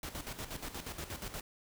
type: noise with tremolo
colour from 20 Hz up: pink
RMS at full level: -41 dBFS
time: 0.03-1.41 s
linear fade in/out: 2 ms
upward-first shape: square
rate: 8.4 Hz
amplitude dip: 65%
effects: none